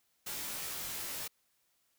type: noise with comb filter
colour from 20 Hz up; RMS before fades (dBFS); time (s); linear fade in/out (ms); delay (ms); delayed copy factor
white; -40; 0.26-1.28; 10; 17; -0.85
effects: white hiss -75 dBFS RMS until 1.98 s